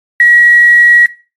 sine tone with quantisation, 1914 Hz, A#6, 45 cents sharp, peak -3 dBFS, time 0.2-1.06 s, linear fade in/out 2 ms, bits 5, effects noise-tail reverb RT60 0.3 s tail -17 dB re dry + AAC 32 kbps

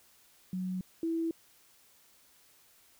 sine tone pair in turn, 184.7 / 329.1 Hz, F#3 / E4, -3 / -3 cents, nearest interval minor seventh, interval 1000 cents, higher second, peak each -32 / -29 dBFS, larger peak second, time 0.53-0.81 / 1.03-1.31 s, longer neither, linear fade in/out 2 ms, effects white hiss -63 dBFS RMS until 2.99 s

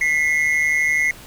triangle tone pair together, 1992.1 / 2144 Hz, B6 / C7, +14 / +42 cents, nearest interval minor second, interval 128 cents, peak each -17 dBFS, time 0.01-1.11 s, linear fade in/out 2 ms, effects pink hiss -41 dBFS RMS until 1.26 s

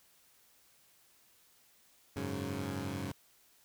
15% pulse chord, F# suspended second, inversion none, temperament equal, 92.5 / 103.83 / 138.59 Hz, F#2 / G#2 / C#3, 0 / 0 / 0 cents, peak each -34 / -35 / -35 dBFS, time 2.16-3.12 s, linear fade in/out 5 ms, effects white hiss -66 dBFS RMS until 3.64 s

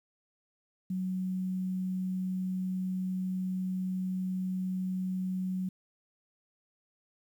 sine tone with quantisation, 185.8 Hz, F#3, 7 cents sharp, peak -30 dBFS, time 0.9-5.69 s, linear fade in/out 5 ms, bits 10, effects none

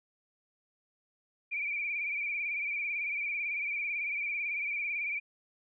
sine tone with vibrato, 2344 Hz, D7, 4 cents flat, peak -31 dBFS, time 1.51-5.2 s, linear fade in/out 20 ms, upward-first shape sine, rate 18 Hz, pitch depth 64 cents each way, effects none

